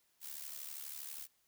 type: noise with amplitude modulation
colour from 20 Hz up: blue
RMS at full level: -43 dBFS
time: 0.2-1.28 s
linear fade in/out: 50 ms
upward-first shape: sine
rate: 72.4 Hz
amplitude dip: 75%
effects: white hiss -75 dBFS RMS until 1.47 s